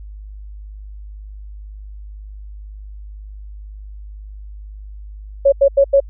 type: tone bursts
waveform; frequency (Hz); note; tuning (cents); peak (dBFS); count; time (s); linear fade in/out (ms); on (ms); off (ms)
sine; 554.4; C#5; 0; -7; 4; 5.45-6.003; 10; 73; 87
effects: added 51 Hz sine -31 dBFS peak until 6.09 s